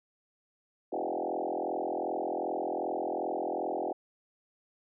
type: tone with frequency modulation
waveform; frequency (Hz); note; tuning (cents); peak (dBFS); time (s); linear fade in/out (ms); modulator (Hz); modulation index
sine; 557; C#5; +8; -30; 0.92-3.93; 10; 42.6; 5.9
effects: none